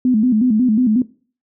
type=tone with vibrato; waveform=sine; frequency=233.1 Hz; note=A#3; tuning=in tune; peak=-11 dBFS; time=0.05-1.02 s; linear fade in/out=2 ms; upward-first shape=square; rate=5.5 Hz; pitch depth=140 cents each way; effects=noise-tail reverb RT60 0.4 s tail -19 dB re dry